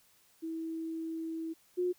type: tone pair in turn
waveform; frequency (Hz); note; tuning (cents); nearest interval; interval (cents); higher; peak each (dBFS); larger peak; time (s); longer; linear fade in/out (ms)
sine; 324.9 / 359.1; E4 / F4; -25 / +48; major second; 173; second; -35 / -28; second; 0.42-1.54 / 1.77-1.93; first; 20
effects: white hiss -66 dBFS RMS until 1.98 s